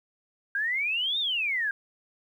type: exponential two-way sweep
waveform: sine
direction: up then down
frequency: 1582 to 3750 to 1582 Hz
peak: -25 dBFS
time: 0.55-1.71 s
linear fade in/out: 2 ms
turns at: 1.19 s
effects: 10-bit